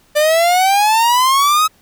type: exponential sweep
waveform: 45% pulse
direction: up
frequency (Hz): 590 to 1287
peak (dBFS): -10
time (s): 0.15-1.68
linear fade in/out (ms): 20
effects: pink hiss -53 dBFS RMS until 1.81 s